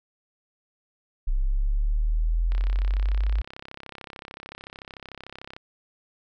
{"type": "exponential sweep", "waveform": "sine", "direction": "up", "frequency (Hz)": [32.09, 52.6], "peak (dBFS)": -20, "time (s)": [1.27, 3.42], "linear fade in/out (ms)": 10}
{"type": "click train", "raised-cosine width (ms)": 0.3, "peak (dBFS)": -23, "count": 103, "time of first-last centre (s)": [2.52, 5.565], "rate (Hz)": 33.5}
{"effects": []}